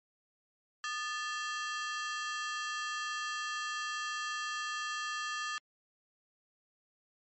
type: ring-modulated tone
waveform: sawtooth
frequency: 1485 Hz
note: F#6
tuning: 6 cents sharp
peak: -28 dBFS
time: 0.84-5.58 s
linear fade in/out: 0 ms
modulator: 262 Hz
effects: low-pass 8000 Hz 12 dB/octave + MP3 32 kbps